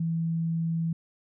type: tone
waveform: sine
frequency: 164.81 Hz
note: E3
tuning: in tune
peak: -25 dBFS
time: 0-0.93 s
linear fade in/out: 5 ms
effects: none